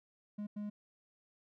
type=tone bursts at uneven times; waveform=triangle; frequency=207.7 Hz; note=G#3; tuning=in tune; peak=-36 dBFS; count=2; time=0.38-0.47 / 0.56-0.7 s; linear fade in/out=10 ms; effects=none